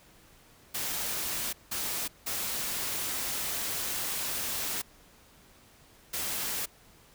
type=noise bursts at uneven times; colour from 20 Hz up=white; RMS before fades=-33 dBFS; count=4; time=0.74-1.53 / 1.71-2.08 / 2.26-4.82 / 6.13-6.66 s; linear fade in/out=10 ms; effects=pink hiss -58 dBFS RMS until 7.14 s